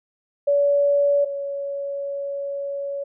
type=tone pair in turn; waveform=sine; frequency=570 / 561.2 Hz; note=C#5 / C#5; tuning=+48 / +21 cents; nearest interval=unison; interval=27 cents; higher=first; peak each=-15 / -25 dBFS; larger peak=first; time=0.47-1.25 / 1.25-3.04 s; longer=second; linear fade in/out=10 ms; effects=none